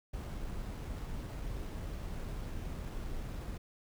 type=noise with sample-and-hold; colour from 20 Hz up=brown; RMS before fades=-40 dBFS; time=0.13-3.58 s; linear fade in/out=10 ms; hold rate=8820 Hz; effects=none